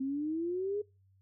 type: exponential sweep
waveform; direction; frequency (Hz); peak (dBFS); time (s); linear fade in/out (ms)
sine; up; 261.6 to 423.6; -31; 0-0.82; 10
effects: noise-tail reverb RT60 0.3 s tail -26 dB re dry + added 96 Hz sine -63 dBFS peak until 1.21 s